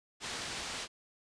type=low-pass noise; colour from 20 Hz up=white; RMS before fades=-40 dBFS; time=0.2-0.88 s; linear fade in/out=50 ms; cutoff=5400 Hz; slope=12 dB/octave; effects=resampled to 22050 Hz